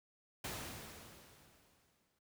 pink noise with exponential decay, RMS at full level -41 dBFS, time 0.44-2.19 s, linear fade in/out 5 ms, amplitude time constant 380 ms, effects high-pass 60 Hz 12 dB/octave

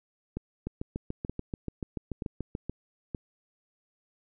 two click trains, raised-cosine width 3 ms, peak -20 / -20 dBFS, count 15 / 4, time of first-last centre 0.67-2.696 / 0.37-3.148 s, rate 6.91 / 1.08 Hz, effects none

